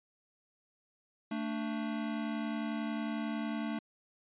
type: tone pair together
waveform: square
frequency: 222.6 / 293.6 Hz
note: A3 / D4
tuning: +20 / 0 cents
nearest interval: perfect fourth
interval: 480 cents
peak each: -36 / -39 dBFS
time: 1.31-3.79 s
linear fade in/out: 5 ms
effects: resampled to 8000 Hz